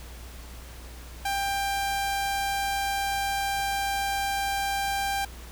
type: tone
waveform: sawtooth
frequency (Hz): 792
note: G5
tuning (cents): +18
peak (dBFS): -22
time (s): 1.25-5.25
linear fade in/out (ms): 5
effects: added 60 Hz sine -41 dBFS peak until 5.51 s + pink hiss -47 dBFS RMS until 5.51 s